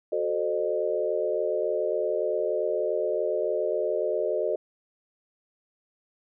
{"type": "chord", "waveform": "sine", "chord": "F# diminished seventh", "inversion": "none", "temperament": "equal with one note detuned", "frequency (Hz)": [370, 440, 523.3, 610.5], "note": ["F#4", "A4", "C5", "Eb5"], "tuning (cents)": [0, 0, 0, -33], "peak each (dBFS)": [-31, -29, -31, -28], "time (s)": [0.12, 4.56], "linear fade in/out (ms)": 5, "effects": []}